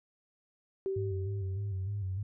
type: tone with exponential decay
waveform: sine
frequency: 385.7 Hz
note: G4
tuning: 28 cents flat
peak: -29 dBFS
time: 0.86-2.2 s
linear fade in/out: 0 ms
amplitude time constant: 290 ms
type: tone with vibrato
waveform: sine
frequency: 98 Hz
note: G2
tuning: in tune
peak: -32 dBFS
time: 0.96-2.23 s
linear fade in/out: 5 ms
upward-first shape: square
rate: 3.3 Hz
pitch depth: 75 cents each way
effects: none